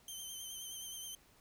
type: tone with vibrato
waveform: 15% pulse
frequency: 3114 Hz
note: G7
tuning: 12 cents flat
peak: -37 dBFS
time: 0.08-1.15 s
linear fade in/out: 2 ms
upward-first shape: sine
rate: 9.5 Hz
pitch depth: 33 cents each way
effects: pink hiss -66 dBFS RMS until 1.4 s